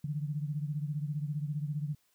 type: beating tone pair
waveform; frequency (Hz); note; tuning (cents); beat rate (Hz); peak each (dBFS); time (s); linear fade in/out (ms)
sine; 145.7 / 160.7; D3 / E3; -13 / -44; 15; -33 / -38; 0.04-1.95; 5
effects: white hiss -72 dBFS RMS until 2.14 s